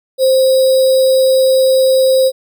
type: tone with sample-and-hold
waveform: sine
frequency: 525 Hz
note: C5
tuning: 6 cents sharp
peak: -7 dBFS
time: 0.18-2.32 s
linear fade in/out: 50 ms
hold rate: 4410 Hz
effects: none